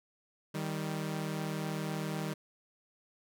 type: tone pair together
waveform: sawtooth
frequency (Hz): 156.01 / 196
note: D#3 / G3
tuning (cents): +5 / 0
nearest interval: major third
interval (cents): 395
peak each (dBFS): -32 / -34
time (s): 0.54-2.34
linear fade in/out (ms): 10
effects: none